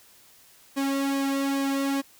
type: tone with flanger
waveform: sawtooth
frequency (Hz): 275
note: C#4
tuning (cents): -14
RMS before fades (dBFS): -26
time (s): 0.76-2.02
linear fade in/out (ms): 20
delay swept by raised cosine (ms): 1.4 to 2.4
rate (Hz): 2.4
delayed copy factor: -0.75
effects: white hiss -55 dBFS RMS until 2.19 s